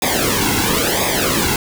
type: noise with flanger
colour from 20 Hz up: pink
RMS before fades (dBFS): -17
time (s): 0.02-1.56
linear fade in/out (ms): 2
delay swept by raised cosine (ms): 0.69 to 1.69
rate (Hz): 0.98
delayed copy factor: -0.8
effects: none